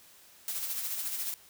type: noise with tremolo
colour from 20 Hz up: blue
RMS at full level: -33 dBFS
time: 0.48-1.34 s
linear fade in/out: 0 ms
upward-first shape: sine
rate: 14 Hz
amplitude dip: 45%
effects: white hiss -57 dBFS RMS until 1.49 s